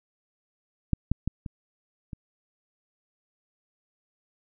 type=clicks; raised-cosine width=5 ms; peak=-10 / -11 / -14 / -22 / -24 dBFS; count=5; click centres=0.933 / 1.116 / 1.276 / 1.462 / 2.132 s; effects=none